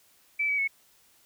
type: tone with pitch steps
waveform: sine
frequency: 2314 / 2278 / 2202 Hz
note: D7 / C#7 / C#7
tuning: -26 / +47 / -12 cents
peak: -24 dBFS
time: 0.39-0.678 s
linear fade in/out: 10 ms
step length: 96 ms
effects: white hiss -62 dBFS RMS until 1.25 s